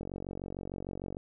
click train, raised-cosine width 2 ms, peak -25 dBFS, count 55, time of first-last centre 0.01-1.169 s, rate 46.6 Hz, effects none

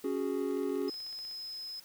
triangle chord, C# suspended fourth, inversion none, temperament equal, 277.2 / 370 / 415.3 Hz, C#4 / F#4 / G#4, 0 / 0 / 0 cents, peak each -33 dBFS, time 0.04-0.9 s, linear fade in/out 5 ms
click train, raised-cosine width 0.2 ms, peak -38 dBFS, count 14, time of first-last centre 0.51-1.312 s, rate 16.2 Hz
sine tone, 5100 Hz, D#8, 42 cents sharp, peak -39 dBFS, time 0.88-1.8 s, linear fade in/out 5 ms
effects white hiss -57 dBFS RMS until 1.84 s

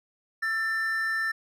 triangle tone pair together, 1335.7 / 1783 Hz, E6 / A6, +22 / +22 cents, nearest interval perfect fourth, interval 500 cents, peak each -33 / -24 dBFS, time 0.42-1.32 s, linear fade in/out 10 ms, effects none

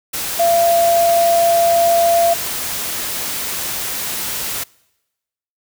sine tone in noise, 681 Hz, F5, 44 cents flat, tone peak -11 dBFS, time 0.39-2.34 s, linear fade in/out 10 ms, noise white, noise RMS -23 dBFS, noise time 0.13-4.64 s, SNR +9 dB, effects noise-tail reverb RT60 1.0 s tail -25 dB re dry

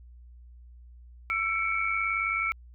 sine tone cluster, 1338 / 2207 / 2306 Hz, E6 / C#7 / D7, +25 / -8 / -32 cents, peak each -30 dBFS, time 1.3-2.52 s, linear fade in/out 0 ms, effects added 60 Hz sine -47 dBFS peak until 2.74 s

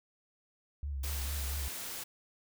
sine tone with vibrato, 69.7 Hz, C#2, 10 cents sharp, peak -34 dBFS, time 0.83-1.68 s, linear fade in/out 0 ms, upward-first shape triangle, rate 4.4 Hz, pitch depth 84 cents each way
white noise, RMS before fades -41 dBFS, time 1.03-2.04 s, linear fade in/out 10 ms
effects none

